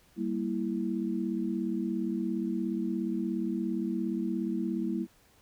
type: chord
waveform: sine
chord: E diminished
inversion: first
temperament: equal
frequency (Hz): 196 / 233.1 / 329.6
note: G3 / Bb3 / E4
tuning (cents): 0 / 0 / 0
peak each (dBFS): -33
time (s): 0.16-5.07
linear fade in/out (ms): 50
effects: pink hiss -63 dBFS RMS until 5.41 s